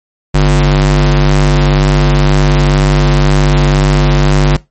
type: ring-modulated tone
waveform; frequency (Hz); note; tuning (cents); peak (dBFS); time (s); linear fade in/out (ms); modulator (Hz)
square; 98; G2; 0; -3; 0.34-4.57; 10; 49.5
effects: noise-tail reverb RT60 0.2 s tail -19 dB re dry + MP3 32 kbps